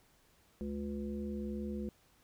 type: harmonic tone with a mistuned harmonic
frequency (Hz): 70.9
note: C#2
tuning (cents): +40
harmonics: 1 / 3 / 5 / 7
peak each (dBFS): -44 / -38 / -44 / -48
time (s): 0.61-1.89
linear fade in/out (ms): 0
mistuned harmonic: 1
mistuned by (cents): +19
effects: pink hiss -68 dBFS RMS until 2.23 s